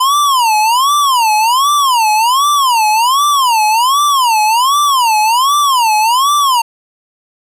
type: tone with vibrato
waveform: square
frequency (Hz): 999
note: B5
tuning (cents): +20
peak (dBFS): -9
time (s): 0-6.62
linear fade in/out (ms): 10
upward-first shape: sine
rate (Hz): 1.3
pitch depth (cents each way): 280
effects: resampled to 32000 Hz + 7-bit